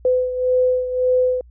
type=beating tone pair; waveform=sine; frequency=505 / 506.8 Hz; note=B4 / B4; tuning=+39 / +45 cents; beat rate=1.8 Hz; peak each=-16 / -22 dBFS; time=0.05-1.41 s; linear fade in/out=2 ms; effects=added 60 Hz sine -43 dBFS peak until 1.5 s